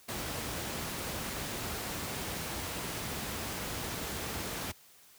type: noise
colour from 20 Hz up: pink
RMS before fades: -37 dBFS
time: 0.08-4.72 s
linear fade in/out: 10 ms
effects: white hiss -59 dBFS RMS until 5.18 s + high-pass 60 Hz 12 dB/octave